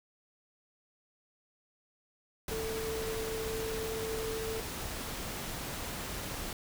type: tone in noise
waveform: sine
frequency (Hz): 444.1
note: A4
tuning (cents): +16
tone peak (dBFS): -35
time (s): 2.51-4.6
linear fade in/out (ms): 2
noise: pink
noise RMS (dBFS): -39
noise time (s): 2.48-6.53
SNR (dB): +1
effects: none